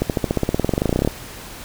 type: accelerating click train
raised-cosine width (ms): 2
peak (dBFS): -4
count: 23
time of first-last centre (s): 0.02-1.075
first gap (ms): 78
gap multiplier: 0.95
effects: pink hiss -36 dBFS RMS until 1.64 s